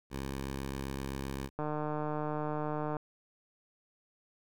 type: tone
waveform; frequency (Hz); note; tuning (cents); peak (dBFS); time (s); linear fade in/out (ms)
10% pulse; 67.7; C#2; -40; -28; 0.1-1.5; 50
type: click train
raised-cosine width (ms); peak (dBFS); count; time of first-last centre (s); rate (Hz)
1; -22; 209; 1.59-2.967; 151
effects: none